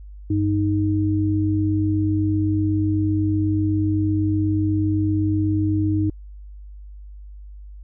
sine tone pair together, 97.99 / 311.1 Hz, G2 / D#4, 0 / 0 cents, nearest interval octave + minor sixth, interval 2000 cents, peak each -20 dBFS, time 0.3-6.1 s, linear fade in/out 5 ms, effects added 50 Hz sine -36 dBFS peak until 7.83 s

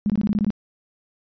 sine tone bursts, 207.7 Hz, G#3, in tune, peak -17 dBFS, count 8, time 0.06-0.504 s, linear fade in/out 0 ms, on 38 ms, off 20 ms, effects resampled to 11025 Hz

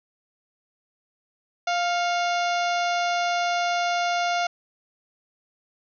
harmonic tone with a mistuned harmonic, 698.5 Hz, F5, in tune, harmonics 1 / 2 / 3 / 4 / 5 / 6 / 7 / 8 / 9, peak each -23 / -29 / -33 / -35 / -37 / -39 / -40 / -41 / -42 dBFS, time 1.67-4.47 s, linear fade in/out 5 ms, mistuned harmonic 3, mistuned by +65 cents, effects none

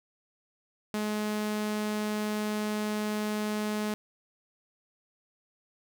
sawtooth tone, 211.7 Hz, G#3, 33 cents sharp, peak -25 dBFS, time 0.94-3.94 s, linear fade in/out 0 ms, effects none

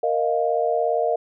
sine chord, Bb suspended fourth, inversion none, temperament just, 466.2 / 621.6 / 699.2 Hz, Bb4 / Eb5 / F5, 0 / -2 / +2 cents, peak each -23 dBFS, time 0.03-1.16 s, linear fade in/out 5 ms, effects none

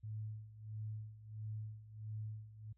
sine tone with tremolo, 107.9 Hz, A2, 33 cents flat, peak -40 dBFS, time 0.03-2.73 s, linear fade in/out 10 ms, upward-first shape sine, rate 1.5 Hz, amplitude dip 80%, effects added 60 Hz sine -70 dBFS peak until 2.77 s

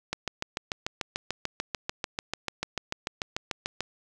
click train, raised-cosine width 0.2 ms, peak -12 dBFS, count 26, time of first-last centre 0.13-3.806 s, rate 6.8 Hz, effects none

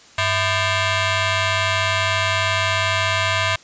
10% pulse ring-modulated tone, 554.4 Hz, C#5, in tune, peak -6 dBFS, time 0.18-3.56 s, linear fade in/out 5 ms, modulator 456 Hz, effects white hiss -47 dBFS RMS until 3.63 s + resampled to 16000 Hz

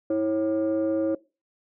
sine tone pair together, 324.1 / 545.1 Hz, E4 / C#5, -29 / -29 cents, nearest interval major sixth, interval 900 cents, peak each -22 / -23 dBFS, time 0.1-1.15 s, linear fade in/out 5 ms, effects noise-tail reverb RT60 0.3 s tail -22 dB re dry + tanh soft clip ceiling -18 dBFS

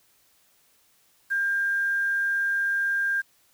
sine tone with quantisation, 1599 Hz, G6, 34 cents sharp, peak -22 dBFS, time 1.3-3.22 s, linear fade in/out 20 ms, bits 8, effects white hiss -63 dBFS RMS until 3.53 s

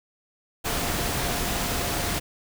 sine tone in noise, 698.5 Hz, F5, in tune, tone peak -37 dBFS, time 0.64-2.2 s, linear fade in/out 20 ms, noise pink, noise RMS -27 dBFS, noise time 0.64-2.2 s, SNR -13 dB, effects none

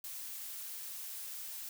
blue noise, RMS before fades -44 dBFS, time 0.04-1.69 s, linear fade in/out 2 ms, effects none

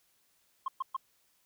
sine tone bursts, 1064 Hz, C6, 29 cents sharp, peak -28 dBFS, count 3, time 0.66-0.966 s, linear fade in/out 5 ms, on 22 ms, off 120 ms, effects tanh soft clip ceiling -27 dBFS + white hiss -71 dBFS RMS until 1.45 s

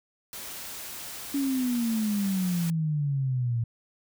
white noise, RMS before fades -39 dBFS, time 0.33-2.7 s, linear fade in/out 0 ms
sine exponential sweep, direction down, 283.7 to 114 Hz, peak -24 dBFS, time 1.34-3.64 s, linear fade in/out 5 ms
effects none

